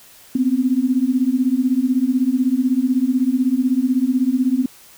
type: beating tone pair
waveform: sine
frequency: 247.6 / 263.6 Hz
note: B3 / C4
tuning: +5 / +13 cents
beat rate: 16 Hz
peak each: -18 / -17 dBFS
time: 0.35-4.66 s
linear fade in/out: 5 ms
effects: white hiss -46 dBFS RMS until 4.97 s